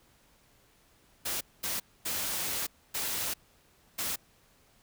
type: noise bursts at uneven times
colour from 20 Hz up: white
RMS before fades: -33 dBFS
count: 5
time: 1.25-1.41 / 1.63-1.8 / 2.05-2.67 / 2.94-3.34 / 3.98-4.16 s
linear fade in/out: 10 ms
effects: pink hiss -64 dBFS RMS until 4.82 s